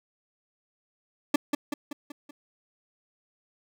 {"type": "tone with echo", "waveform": "40% pulse", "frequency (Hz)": 291.1, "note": "D4", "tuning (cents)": -15, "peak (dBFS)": -17, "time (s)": [1.34, 1.36], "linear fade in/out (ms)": 5, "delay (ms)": 190, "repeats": 5, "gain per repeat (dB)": -5, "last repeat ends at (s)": 2.31, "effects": []}